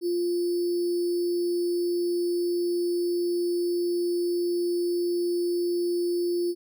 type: tone with sample-and-hold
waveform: sine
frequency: 349.2 Hz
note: F4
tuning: in tune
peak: -23 dBFS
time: 0.01-6.55 s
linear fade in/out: 50 ms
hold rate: 4900 Hz
effects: none